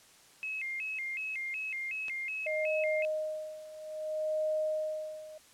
sine tone with vibrato, 2333 Hz, D7, 12 cents flat, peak -34 dBFS, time 0.43-3.05 s, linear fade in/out 0 ms, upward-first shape square, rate 2.7 Hz, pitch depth 170 cents each way
click, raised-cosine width 0.2 ms, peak -28 dBFS, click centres 2.083 s
sine tone with tremolo, 620 Hz, D#5, 6 cents flat, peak -28 dBFS, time 2.46-5.38 s, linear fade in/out 5 ms, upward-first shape sine, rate 0.61 Hz, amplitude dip 85%
effects white hiss -59 dBFS RMS until 5.53 s + low-pass 10000 Hz 12 dB/octave

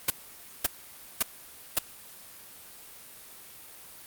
white noise bursts, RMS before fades -23 dBFS, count 4, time 0.08-1.788 s, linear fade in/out 5 ms, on 22 ms, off 540 ms, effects white hiss -48 dBFS RMS until 4.06 s + Opus 32 kbps

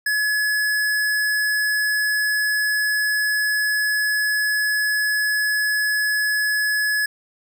square tone, 1700 Hz, G#6, 40 cents sharp, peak -19 dBFS, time 0.06-7.06 s, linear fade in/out 5 ms, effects none

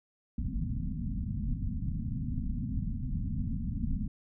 pink low-pass noise, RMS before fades -33 dBFS, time 0.38-4.08 s, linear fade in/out 5 ms, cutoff 260 Hz, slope 96 dB/octave, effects none

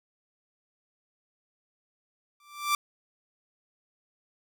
sawtooth tone with exponential growth, 1174.7 Hz, D6, in tune, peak -17 dBFS, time 2.4-2.75 s, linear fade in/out 2 ms, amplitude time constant 74 ms, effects none

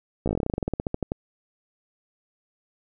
slowing click train, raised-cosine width 2 ms, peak -12 dBFS, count 21, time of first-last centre 0.26-1.119 s, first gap 15 ms, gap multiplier 1.1, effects none

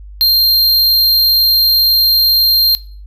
square tone, 4186 Hz, C8, in tune, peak -8 dBFS, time 0.21-2.75 s, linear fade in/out 0 ms, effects noise-tail reverb RT60 0.4 s tail -19 dB re dry + added 50 Hz sine -30 dBFS peak until 3.06 s

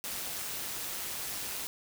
white noise with amplitude modulation, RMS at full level -35 dBFS, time 0.04-1.67 s, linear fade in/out 0 ms, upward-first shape sine, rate 198 Hz, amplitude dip 55%, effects none

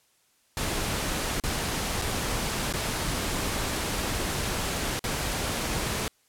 pink noise with dropouts, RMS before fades -29 dBFS, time 0.57-6.08 s, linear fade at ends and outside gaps 1 ms, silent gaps 1.4-1.437 / 2.016-2.02 / 2.727-2.737 / 4.993-5.04 s, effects white hiss -66 dBFS RMS until 6.28 s + low-pass 12000 Hz 12 dB/octave

